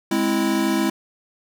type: chord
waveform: square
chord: Ab augmented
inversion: none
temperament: equal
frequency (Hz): 207.7 / 261.6 / 329.6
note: Ab3 / C4 / E4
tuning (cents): 0 / 0 / 0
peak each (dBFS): -24 / -25 / -22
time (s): 0.11-0.9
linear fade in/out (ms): 5
effects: none